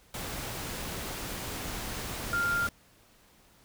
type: tone in noise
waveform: sine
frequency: 1396.9 Hz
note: F6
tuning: in tune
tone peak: -26 dBFS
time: 2.33-2.67 s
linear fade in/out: 2 ms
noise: pink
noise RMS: -37 dBFS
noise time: 0.14-2.69 s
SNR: +8 dB
effects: pink hiss -61 dBFS RMS until 3.64 s